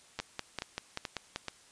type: two click trains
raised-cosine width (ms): 0.2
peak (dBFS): -18 / -17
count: 4 / 7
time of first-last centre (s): 0.19-1.483 / 0.2-1.361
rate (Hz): 2.32 / 5.17
effects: white hiss -59 dBFS RMS until 1.71 s + resampled to 22050 Hz